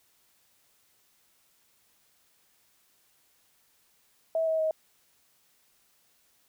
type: tone with pitch steps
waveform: sine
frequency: 649 / 640.4 / 632 Hz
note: E5 / D#5 / D#5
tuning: -27 / +50 / +27 cents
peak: -24 dBFS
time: 4.35-4.71 s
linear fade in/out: 2 ms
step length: 120 ms
effects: white hiss -67 dBFS RMS until 6.48 s